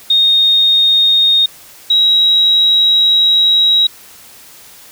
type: tone pair in turn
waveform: sine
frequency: 3702 / 3843 Hz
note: A#7 / B7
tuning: -13 / -48 cents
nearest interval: minor second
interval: 65 cents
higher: second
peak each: -7 dBFS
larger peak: neither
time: 0.1-1.46 / 1.9-3.87 s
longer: second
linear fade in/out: 5 ms
effects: white hiss -39 dBFS RMS until 4.91 s